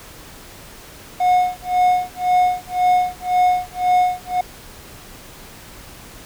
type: tone with tremolo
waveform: triangle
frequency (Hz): 726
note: F#5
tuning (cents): -33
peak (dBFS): -9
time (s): 1.2-4.41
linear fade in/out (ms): 5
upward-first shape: sine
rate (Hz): 1.9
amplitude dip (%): 100
effects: pink hiss -40 dBFS RMS until 6.25 s